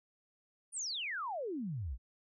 sine exponential sweep, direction down, 9770 to 52.3 Hz, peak -36 dBFS, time 0.72-1.98 s, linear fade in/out 50 ms, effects none

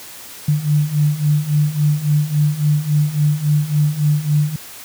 sine beating tone pair, 146.83 / 150.43 Hz, D3 / D3, 0 / +42 cents, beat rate 3.6 Hz, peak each -18 / -15 dBFS, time 0.48-4.56 s, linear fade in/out 5 ms, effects white hiss -36 dBFS RMS until 4.84 s + high-pass 60 Hz 12 dB/octave

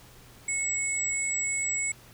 sine tone pair together, 2189 / 7801 Hz, C#7 / B8, -22 / -22 cents, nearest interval octave + minor seventh, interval 2200 cents, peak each -31 / -28 dBFS, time 0.48-1.92 s, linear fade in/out 5 ms, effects added 120 Hz sine -56 dBFS peak until 2.13 s + pink hiss -53 dBFS RMS until 2.13 s

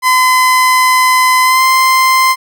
30% pulse tone with pitch glide, 1020 to 1042 Hz, C6 to C6, -44 to -7 cents, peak -4 dBFS, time 0.02-2.36 s, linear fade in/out 50 ms, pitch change +37 cents, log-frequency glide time 1.43-1.63 s, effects none

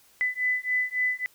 sine beating tone pair, 2000 / 2003.6 Hz, B6 / B6, +21 / +24 cents, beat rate 3.6 Hz, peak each -27 dBFS, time 0.21-1.26 s, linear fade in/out 0 ms, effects white hiss -59 dBFS RMS until 1.34 s

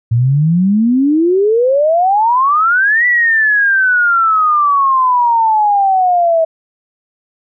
sine exponential two-way sweep, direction up then down, 112.4 to 1975.5 to 642 Hz, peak -8 dBFS, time 0.11-6.45 s, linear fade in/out 10 ms, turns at 3.06 s, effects none

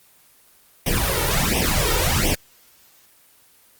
pink noise with flanger, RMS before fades -20 dBFS, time 0.86-2.35 s, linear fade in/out 5 ms, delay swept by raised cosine 0.34 to 2.24 ms, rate 1.4 Hz, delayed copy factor +1, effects white hiss -54 dBFS RMS until 3.79 s + Opus 24 kbps

